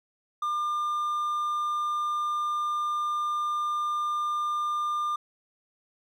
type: tone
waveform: triangle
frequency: 1200 Hz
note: D6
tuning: 37 cents sharp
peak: -24 dBFS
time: 0.42-5.16 s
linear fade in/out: 5 ms
effects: none